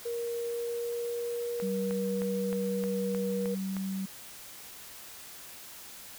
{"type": "tone with pitch glide", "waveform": "sine", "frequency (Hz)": [470.5, 479], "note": ["A#4", "A#4"], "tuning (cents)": [16, 47], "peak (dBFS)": -31, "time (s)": [0.05, 3.55], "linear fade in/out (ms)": 10, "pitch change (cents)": 31, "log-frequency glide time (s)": [0.36, 2.31]}
{"type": "click train", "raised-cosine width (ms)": 0.5, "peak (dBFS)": -26, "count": 8, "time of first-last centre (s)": [1.6, 3.767], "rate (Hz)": 3.23}
{"type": "tone", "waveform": "sine", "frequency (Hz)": 192, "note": "G3", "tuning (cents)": -36, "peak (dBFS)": -31, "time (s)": [1.62, 4.06], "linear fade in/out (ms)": 10}
{"effects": ["white hiss -47 dBFS RMS until 6.18 s"]}